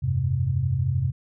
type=chord; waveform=sine; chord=F suspended second; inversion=none; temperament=equal with one note detuned; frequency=87.31 / 99.94 / 130.81 Hz; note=F2 / G2 / C3; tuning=0 / +34 / 0 cents; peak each=-27 / -27 / -23 dBFS; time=0.02-1.12 s; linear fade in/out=20 ms; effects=none